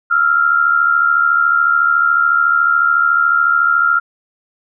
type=tone pair together; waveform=sine; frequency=1323 / 1396.9 Hz; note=E6 / F6; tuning=+6 / 0 cents; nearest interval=minor second; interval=94 cents; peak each=-16 / -11 dBFS; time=0.1-4 s; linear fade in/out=20 ms; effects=none